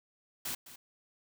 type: noise with echo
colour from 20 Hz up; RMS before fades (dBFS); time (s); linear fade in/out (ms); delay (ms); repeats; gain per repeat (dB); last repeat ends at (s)
white; -37; 0.45-0.55; 5; 210; 1; -14; 0.76
effects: none